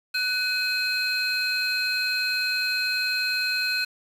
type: tone cluster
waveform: triangle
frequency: 1490 / 2540 / 4171 Hz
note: F#6 / D#7 / C8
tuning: +12 / +35 / -6 cents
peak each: -26 dBFS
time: 0.14-3.85 s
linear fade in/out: 10 ms
effects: resampled to 32000 Hz + 7-bit